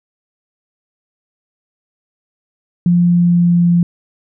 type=tone with pitch glide; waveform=sine; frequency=174.61 to 172.9 Hz; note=F3 to F3; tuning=0 to -17 cents; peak=-8 dBFS; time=2.86-3.83 s; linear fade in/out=2 ms; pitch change=-17 cents; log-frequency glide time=3-3.71 s; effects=none